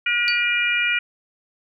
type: harmonic tone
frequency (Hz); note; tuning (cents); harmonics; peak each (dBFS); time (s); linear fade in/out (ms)
480; B4; -49; 3 / 4 / 5 / 6; -24 / -27 / -20 / -27; 0.06-0.99; 5
type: tone with exponential decay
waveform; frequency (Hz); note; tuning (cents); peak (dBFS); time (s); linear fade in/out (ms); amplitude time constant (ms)
sine; 4559; C#8; +48; -18; 0.28-0.44; 0; 34
effects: none